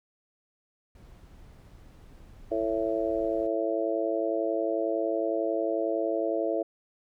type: noise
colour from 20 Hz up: brown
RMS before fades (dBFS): -50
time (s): 0.95-3.47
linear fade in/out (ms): 2
type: harmonic tone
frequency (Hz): 111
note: A2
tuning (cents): +16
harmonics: 3 / 4 / 5 / 6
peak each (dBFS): -31 / -32 / -31 / -30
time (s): 2.51-6.63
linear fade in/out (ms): 10
effects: none